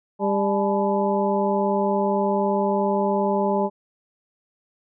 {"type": "harmonic tone with a mistuned harmonic", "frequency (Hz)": 199.5, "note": "G3", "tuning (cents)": 31, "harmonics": [1, 2, 3, 4, 5], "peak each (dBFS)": [-24, -24, -25, -25, -31], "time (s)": [0.19, 3.7], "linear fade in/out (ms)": 50, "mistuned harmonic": 4, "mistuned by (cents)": 120, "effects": []}